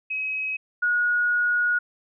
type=tone pair in turn; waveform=sine; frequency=2547 / 1449.4 Hz; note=D#7 / F#6; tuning=+40 / -36 cents; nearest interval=minor seventh; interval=976 cents; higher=first; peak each=-25 / -19 dBFS; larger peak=second; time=0.1-0.57 / 0.82-1.79 s; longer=second; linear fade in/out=10 ms; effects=none